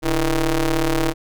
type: ring-modulated tone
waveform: sawtooth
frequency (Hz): 155.56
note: D#3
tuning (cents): 0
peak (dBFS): -10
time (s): 0.02-1.14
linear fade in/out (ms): 50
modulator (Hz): 174
effects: none